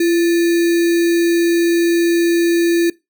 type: tone with sample-and-hold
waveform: sine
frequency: 339.4 Hz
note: F4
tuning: 49 cents flat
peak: -11 dBFS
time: 0-2.9 s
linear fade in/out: 5 ms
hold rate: 2100 Hz
effects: noise-tail reverb RT60 0.2 s tail -20 dB re dry